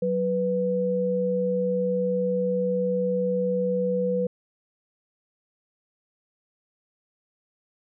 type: tone pair together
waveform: sine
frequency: 185 / 493.9 Hz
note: F#3 / B4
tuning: 0 / 0 cents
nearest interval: octave + perfect fourth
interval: 1700 cents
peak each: -27 / -23 dBFS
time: 0.02-4.27 s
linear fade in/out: 5 ms
effects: none